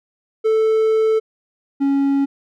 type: tone pair in turn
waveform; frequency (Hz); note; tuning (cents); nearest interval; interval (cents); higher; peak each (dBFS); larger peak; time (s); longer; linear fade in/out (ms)
triangle; 440 / 277.2; A4 / C#4; 0 / 0; minor sixth; 800; first; -11 / -12; first; 0.44-1.2 / 1.8-2.26; first; 20
effects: none